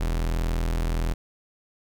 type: tone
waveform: 40% pulse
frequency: 41.35 Hz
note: E1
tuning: 6 cents sharp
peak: -22 dBFS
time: 0-1.14 s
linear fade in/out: 10 ms
effects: none